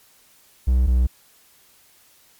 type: tone pair in turn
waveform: triangle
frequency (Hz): 62.9 / 62.11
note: B1 / B1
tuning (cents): +32 / +10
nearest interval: unison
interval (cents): 22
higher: first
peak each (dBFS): -12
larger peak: neither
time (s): 0.67-0.87 / 0.87-1.07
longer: neither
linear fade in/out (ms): 10
effects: white hiss -55 dBFS RMS until 2.39 s + MP3 96 kbps